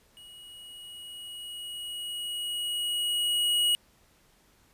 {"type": "tone with level ramp", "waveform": "square", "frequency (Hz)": 2903, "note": "F#7", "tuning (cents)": -34, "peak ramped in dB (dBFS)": [-48, -22], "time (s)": [0.17, 3.75], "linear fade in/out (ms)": 0, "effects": ["pink hiss -63 dBFS RMS until 4.73 s", "resampled to 32000 Hz"]}